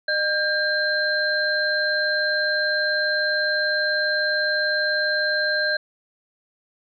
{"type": "tone cluster", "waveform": "sine", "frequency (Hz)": [608, 1600, 4127], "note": ["D#5", "G6", "C8"], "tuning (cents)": [-40, 35, -25], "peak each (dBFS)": [-26, -21, -27], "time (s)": [0.08, 5.77], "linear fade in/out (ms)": 5, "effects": []}